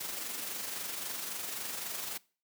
white noise with amplitude modulation, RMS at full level -37 dBFS, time 0-2.18 s, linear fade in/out 10 ms, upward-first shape sine, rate 23.7 Hz, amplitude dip 40%, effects noise-tail reverb RT60 0.4 s tail -23 dB re dry + high-pass 150 Hz 12 dB/octave

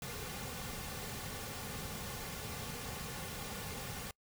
pink noise with comb filter, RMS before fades -43 dBFS, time 0.02-4.11 s, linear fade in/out 2 ms, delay 3.1 ms, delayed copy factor -0.6, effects noise-tail reverb RT60 0.1 s tail -25 dB re dry

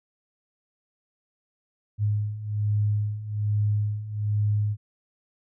sine beating tone pair, 103.83 / 105.03 Hz, G#2 / G#2, 0 / +20 cents, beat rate 1.2 Hz, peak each -28 / -24 dBFS, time 1.98-4.77 s, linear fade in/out 50 ms, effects none

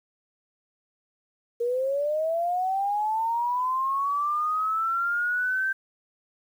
sine linear sweep, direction up, 466.2 to 1568 Hz, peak -23 dBFS, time 1.6-5.73 s, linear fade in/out 10 ms, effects 9-bit

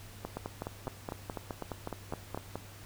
two click trains, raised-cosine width 1 ms, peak -22 / -22 dBFS, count 9 / 12, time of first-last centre 0.37-2.375 / 0.25-2.556 s, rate 3.99 / 4.77 Hz, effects added 99 Hz sine -50 dBFS peak until 2.85 s + pink hiss -52 dBFS RMS until 2.85 s

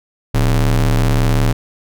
square ring-modulated tone, 73.42 Hz, D2, in tune, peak -9 dBFS, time 0.34-1.53 s, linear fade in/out 10 ms, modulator 40.7 Hz, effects none

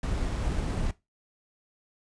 brown noise with sample-and-hold, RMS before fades -29 dBFS, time 0.03-0.91 s, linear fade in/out 2 ms, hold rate 8820 Hz, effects noise-tail reverb RT60 0.2 s tail -17 dB re dry + resampled to 22050 Hz

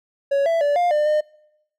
triangle tone with pitch steps, 558 / 664 / 579 / 704 / 599 / 607 Hz, C#5 / E5 / D5 / F5 / D5 / D#5, +11 / +12 / -25 / +14 / +34 / -43 cents, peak -14 dBFS, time 0.31-1.21 s, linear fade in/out 10 ms, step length 150 ms, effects noise-tail reverb RT60 0.8 s tail -23 dB re dry

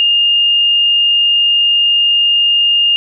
sine tone, 2826 Hz, F7, 20 cents sharp, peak -8 dBFS, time 0-2.96 s, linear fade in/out 0 ms, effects none

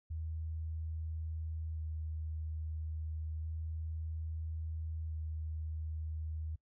sine tone with vibrato, 79.2 Hz, D#2, 31 cents sharp, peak -37 dBFS, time 0.1-6.56 s, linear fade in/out 10 ms, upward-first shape square, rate 0.3 Hz, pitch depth 12 cents each way, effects noise-tail reverb RT60 0.1 s tail -23 dB re dry

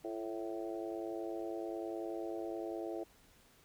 harmonic tone with a mistuned harmonic, 110 Hz, A2, in tune, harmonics 3 / 4 / 5 / 6 / 7, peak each -41 / -45 / -47 / -45 / -50 dBFS, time 0.04-3.04 s, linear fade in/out 10 ms, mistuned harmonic 3, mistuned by +46 cents, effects pink hiss -65 dBFS RMS until 3.64 s

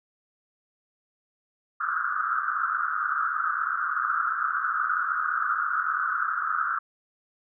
pink band-pass noise, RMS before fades -27 dBFS, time 1.8-6.79 s, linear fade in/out 10 ms, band 1200 to 1500 Hz, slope 96 dB/octave, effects none

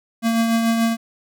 square tone with tremolo, 228.4 Hz, A#3, 35 cents flat, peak -15 dBFS, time 0.22-0.97 s, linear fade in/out 50 ms, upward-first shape triangle, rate 6.9 Hz, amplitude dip 40%, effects none

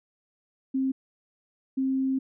sine tone pair in turn, 265.3 / 265.3 Hz, C4 / C4, +24 / +24 cents, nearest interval unison, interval 0 cents, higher neither, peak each -23 dBFS, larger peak neither, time 0.74-0.92 / 1.77-2.19 s, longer second, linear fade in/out 10 ms, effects none

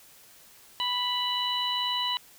harmonic tone, 987.8 Hz, B5, in tune, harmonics 1 / 2 / 3 / 4, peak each -31 / -39 / -29 / -32 dBFS, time 0.8-2.17 s, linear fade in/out 0 ms, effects white hiss -54 dBFS RMS until 2.38 s

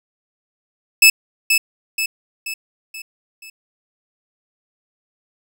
sawtooth tone with echo, 2612 Hz, E7, 17 cents flat, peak -3 dBFS, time 1.02-1.1 s, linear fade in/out 5 ms, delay 480 ms, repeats 5, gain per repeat -6 dB, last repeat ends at 3.5 s, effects none

